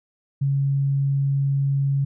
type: tone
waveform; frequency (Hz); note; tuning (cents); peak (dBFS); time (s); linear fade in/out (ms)
sine; 138.59; C#3; 0; -18; 0.41-2.05; 10
effects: none